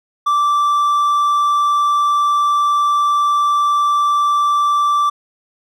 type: tone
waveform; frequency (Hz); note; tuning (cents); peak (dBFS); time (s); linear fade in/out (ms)
triangle; 1169; D6; -8; -10; 0.26-5.1; 10
effects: none